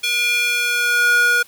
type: tone with high-pass filter sweep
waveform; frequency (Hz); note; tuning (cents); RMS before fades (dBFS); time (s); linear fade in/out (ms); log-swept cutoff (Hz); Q
square; 480.7; B4; -47; -17; 0.03-1.43; 10; 2800 to 1200; 3.5
effects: white hiss -48 dBFS RMS until 1.47 s